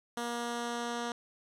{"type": "tone with low-pass filter sweep", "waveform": "10% pulse", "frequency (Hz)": 237.5, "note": "A#3", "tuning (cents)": 33, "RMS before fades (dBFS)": -36, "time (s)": [0.17, 1.12], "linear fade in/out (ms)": 2, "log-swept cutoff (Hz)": [11000, 6800], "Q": 1, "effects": []}